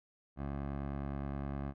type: tone with low-pass filter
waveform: 15% pulse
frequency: 69.8 Hz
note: C#2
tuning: 13 cents sharp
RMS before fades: -39 dBFS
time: 0.36-1.74 s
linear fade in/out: 50 ms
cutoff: 1300 Hz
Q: 0.82
effects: none